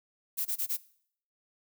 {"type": "noise bursts", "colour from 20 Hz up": "violet", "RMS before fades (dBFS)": -31, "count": 4, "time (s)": [0.37, 0.773], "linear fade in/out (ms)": 20, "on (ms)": 85, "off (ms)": 21, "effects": ["noise-tail reverb RT60 0.6 s tail -20 dB re dry"]}